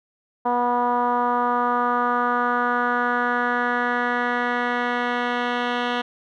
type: tone with low-pass filter sweep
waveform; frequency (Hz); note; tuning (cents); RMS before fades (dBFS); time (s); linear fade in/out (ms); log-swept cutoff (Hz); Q
10% pulse; 243.3; B3; -26; -22; 0.45-6.02; 10; 920 to 2700; 3
effects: none